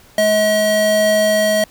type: tone pair together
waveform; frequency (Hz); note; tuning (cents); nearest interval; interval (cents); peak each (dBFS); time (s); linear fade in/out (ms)
square; 212.6 / 638.9; G#3 / D#5; +41 / +46; octave + perfect fifth; 1905; -23 / -13; 0.18-1.64; 2
effects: pink hiss -47 dBFS RMS until 1.7 s